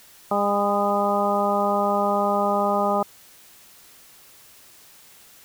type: harmonic tone with a mistuned harmonic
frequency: 202.5 Hz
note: G#3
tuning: 43 cents flat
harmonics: 1 / 2 / 3 / 4 / 5 / 6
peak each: -27 / -28 / -24 / -24 / -29 / -26 dBFS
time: 0.31-3.03 s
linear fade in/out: 5 ms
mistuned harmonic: 6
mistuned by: +29 cents
effects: white hiss -50 dBFS RMS until 5.44 s